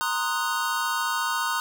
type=chord; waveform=square; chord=C half-diminished seventh; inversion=third; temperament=equal; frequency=932.3 / 1046.5 / 1244.5 / 1480 Hz; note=Bb5 / C6 / Eb6 / Gb6; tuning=0 / 0 / 0 / 0 cents; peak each=-31 / -32 / -30 / -30 dBFS; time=0.01-1.6 s; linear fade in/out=0 ms; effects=none